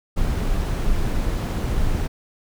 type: noise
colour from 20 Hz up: brown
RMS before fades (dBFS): -21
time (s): 0.16-2.08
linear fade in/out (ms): 20
effects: none